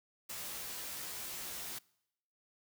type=noise with comb filter; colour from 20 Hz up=white; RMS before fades=-43 dBFS; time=0.29-1.79 s; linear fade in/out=10 ms; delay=17 ms; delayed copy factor=+0.9; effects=noise-tail reverb RT60 0.8 s tail -24 dB re dry